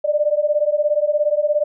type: beating tone pair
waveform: sine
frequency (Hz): 587.3 / 604.3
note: D5 / D5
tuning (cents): 0 / +49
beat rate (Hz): 17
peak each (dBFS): -18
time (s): 0.04-1.64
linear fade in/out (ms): 10
effects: none